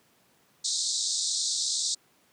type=band-pass noise; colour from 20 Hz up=pink; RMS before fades=-29 dBFS; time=0.64-1.95 s; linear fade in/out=10 ms; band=3700 to 8500 Hz; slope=96 dB/octave; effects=pink hiss -64 dBFS RMS until 2.32 s + high-pass 150 Hz 12 dB/octave